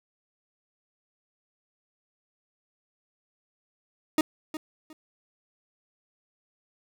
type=tone with echo; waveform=40% pulse; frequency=311.1 Hz; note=D#4; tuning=in tune; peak=-18 dBFS; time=4.18-4.21 s; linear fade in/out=2 ms; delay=360 ms; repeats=2; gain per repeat=-13 dB; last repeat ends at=4.93 s; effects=none